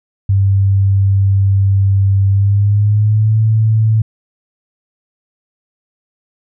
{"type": "tone with pitch glide", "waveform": "sine", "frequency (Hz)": [98, 110], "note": ["G2", "A2"], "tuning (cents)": [0, 0], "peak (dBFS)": -8, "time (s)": [0.29, 4.02], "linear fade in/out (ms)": 5, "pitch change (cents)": 200, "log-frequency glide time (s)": [2.28, 3.4], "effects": []}